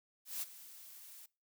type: noise with ADSR envelope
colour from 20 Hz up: blue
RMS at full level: -38 dBFS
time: 0.25-1.26 s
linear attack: 170 ms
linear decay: 26 ms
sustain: -16 dB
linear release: 4 ms
effects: noise-tail reverb RT60 0.3 s tail -22 dB re dry